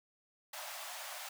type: high-pass noise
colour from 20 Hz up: pink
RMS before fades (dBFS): -45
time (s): 0.53-1.29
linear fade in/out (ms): 5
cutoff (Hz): 580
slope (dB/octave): 96
effects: none